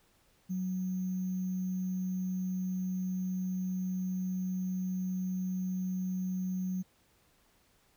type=tone with sample-and-hold; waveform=sine; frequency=185 Hz; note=F#3; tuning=in tune; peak=-31 dBFS; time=0.49-6.83 s; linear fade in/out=20 ms; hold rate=6300 Hz; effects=pink hiss -68 dBFS RMS until 7.96 s